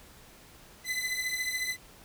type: beating tone pair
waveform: sawtooth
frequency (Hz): 2009 / 2023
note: B6 / B6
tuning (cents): +29 / +41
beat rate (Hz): 14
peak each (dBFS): -30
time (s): 0.84-1.77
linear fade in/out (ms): 50
effects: pink hiss -54 dBFS RMS until 2.04 s